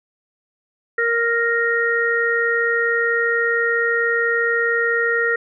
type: harmonic tone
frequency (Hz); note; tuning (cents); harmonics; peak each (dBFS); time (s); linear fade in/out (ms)
466.1; A#4; 0; 1 / 3 / 4; -21 / -22 / -19; 0.98-5.36; 5
effects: none